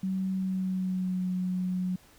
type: tone with pitch glide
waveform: sine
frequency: 189.3 to 183.06 Hz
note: F#3 to F#3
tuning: +40 to -18 cents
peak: -27 dBFS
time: 0.03-1.96 s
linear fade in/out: 5 ms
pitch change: -58 cents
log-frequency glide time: 0.33-1.28 s
effects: pink hiss -58 dBFS RMS until 2.18 s